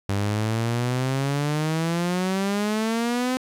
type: exponential sweep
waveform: sawtooth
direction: up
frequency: 98 to 258.6 Hz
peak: -18 dBFS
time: 0.09-3.37 s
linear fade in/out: 0 ms
effects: low-pass 11000 Hz 12 dB/octave + 9-bit